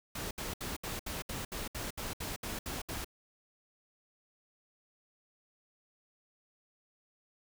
pink noise bursts, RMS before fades -39 dBFS, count 13, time 0.15-3.046 s, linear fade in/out 5 ms, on 160 ms, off 68 ms, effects none

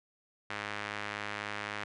sawtooth tone with band-pass filter, 103.83 Hz, G#2, in tune, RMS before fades -39 dBFS, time 0.5-1.84 s, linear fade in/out 5 ms, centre 1900 Hz, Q 1.3, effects resampled to 22050 Hz

